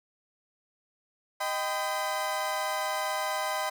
30% pulse chord, Eb augmented, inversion none, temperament equal with one note detuned, 622.3 / 784 / 1012 Hz, Eb5 / G5 / B5, 0 / 0 / +42 cents, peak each -31 / -31 / -30 dBFS, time 1.4-3.7 s, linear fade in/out 10 ms, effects none

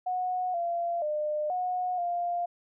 sine tone with pitch steps, 732 / 687 / 603 / 728 / 699 Hz, F#5 / F5 / D5 / F#5 / F5, -19 / -29 / +46 / -28 / +1 cents, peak -27 dBFS, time 0.06-2.46 s, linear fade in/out 10 ms, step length 480 ms, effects none

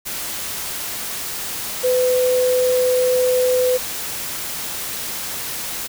sine tone in noise, 504 Hz, B4, 35 cents sharp, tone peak -14 dBFS, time 1.83-3.78 s, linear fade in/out 20 ms, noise white, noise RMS -27 dBFS, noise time 0.05-5.88 s, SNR +10 dB, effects none

